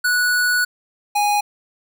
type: tone pair in turn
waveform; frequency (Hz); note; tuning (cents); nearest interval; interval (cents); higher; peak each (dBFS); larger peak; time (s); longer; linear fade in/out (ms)
square; 1472 / 826.1; F#6 / G#5; -9 / -9; minor seventh; 1000; first; -16; neither; 0.04-0.65 / 1.15-1.41; first; 10
effects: none